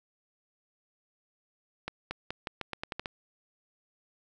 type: accelerating click train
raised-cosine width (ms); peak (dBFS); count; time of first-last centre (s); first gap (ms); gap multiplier
0.3; -18; 10; 1.88-3.058; 230; 0.85
effects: none